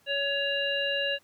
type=harmonic tone; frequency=560 Hz; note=C#5; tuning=18 cents sharp; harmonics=1 / 3 / 5 / 7; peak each=-31 / -32 / -29 / -38 dBFS; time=0.06-1.19 s; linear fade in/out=50 ms; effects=pink hiss -64 dBFS RMS until 1.23 s + high-pass 100 Hz 12 dB/octave